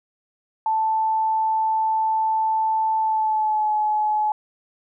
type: tone with pitch glide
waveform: sine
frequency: 880 to 851.5 Hz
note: A5 to G#5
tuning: 0 to +43 cents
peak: -18 dBFS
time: 0.66-4.32 s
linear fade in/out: 2 ms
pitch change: -57 cents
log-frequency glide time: 2.99-3.72 s
effects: none